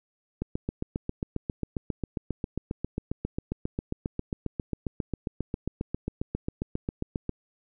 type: click train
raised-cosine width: 3 ms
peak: -16 dBFS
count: 52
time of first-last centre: 0.42-7.293 s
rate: 7.42 Hz
effects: none